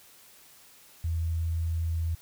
sine tone, 82.41 Hz, E2, in tune, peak -26 dBFS, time 1.04-2.15 s, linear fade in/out 5 ms, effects white hiss -55 dBFS RMS until 2.21 s

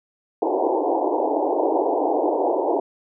pink band-pass noise, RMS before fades -21 dBFS, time 0.42-2.8 s, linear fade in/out 5 ms, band 290 to 940 Hz, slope 96 dB/octave, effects none

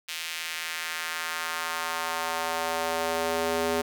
square tone with high-pass filter sweep, 82.41 Hz, E2, in tune, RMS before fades -30 dBFS, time 0.08-3.82 s, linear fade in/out 10 ms, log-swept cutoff 2700 to 380 Hz, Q 1.4, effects none

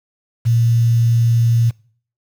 sine tone with quantisation, 116.54 Hz, A#2, in tune, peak -11 dBFS, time 0.45-1.71 s, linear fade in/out 20 ms, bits 6, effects noise-tail reverb RT60 0.5 s tail -23 dB re dry

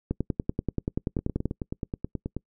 two click trains, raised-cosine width 3 ms, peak -17 / -13 dBFS, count 12 / 15, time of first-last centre 1.19-2.366 / 0.11-1.456 s, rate 9.35 / 10.4 Hz, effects noise-tail reverb RT60 0.1 s tail -26 dB re dry

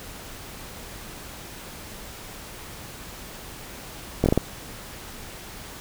slowing click train, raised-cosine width 2 ms, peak -5 dBFS, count 5, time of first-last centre 4.24-4.376 s, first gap 20 ms, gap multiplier 1.37, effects pink hiss -40 dBFS RMS until 5.8 s

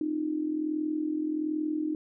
sine tone with amplitude modulation, 307.4 Hz, D#4, 21 cents flat, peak -24 dBFS, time 0.01-1.95 s, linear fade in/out 2 ms, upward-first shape sine, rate 41.3 Hz, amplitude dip 70%, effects none

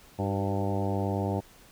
harmonic tone with a mistuned harmonic, 99.1 Hz, G2, 19 cents sharp, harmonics 1 / 2 / 3 / 4 / 5 / 6 / 7 / 8 / 9, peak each -30 / -33 / -35 / -36 / -37 / -38 / -38 / -39 / -40 dBFS, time 0.18-1.41 s, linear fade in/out 20 ms, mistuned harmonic 4, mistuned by -45 cents, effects pink hiss -55 dBFS RMS until 1.71 s

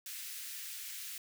white high-pass noise, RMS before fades -44 dBFS, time 0.06-1.18 s, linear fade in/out 2 ms, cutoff 1700 Hz, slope 24 dB/octave, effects none

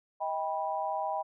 sine tone cluster, 632 / 791 / 980 Hz, D#5 / G5 / B5, +27 / +15 / -14 cents, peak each -35 / -33 / -35 dBFS, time 0.2-1.23 s, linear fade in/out 20 ms, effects none

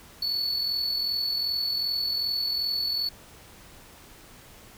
triangle tone with amplitude modulation, 4435 Hz, C#8, in tune, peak -22 dBFS, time 0.22-3.09 s, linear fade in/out 5 ms, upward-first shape sine, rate 42.6 Hz, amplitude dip 45%, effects pink hiss -50 dBFS RMS until 4.77 s

